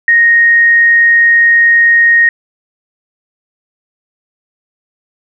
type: tone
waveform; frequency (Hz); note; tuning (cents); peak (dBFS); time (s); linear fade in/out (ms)
sine; 1864.7; A#6; 0; -4; 0.08-2.29; 2
effects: none